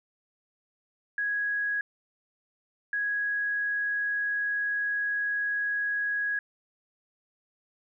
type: tone bursts at uneven times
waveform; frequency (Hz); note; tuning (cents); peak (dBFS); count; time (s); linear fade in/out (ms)
sine; 1661.2; G#6; 0; -26; 2; 1.18-1.81 / 2.93-6.39; 2
effects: none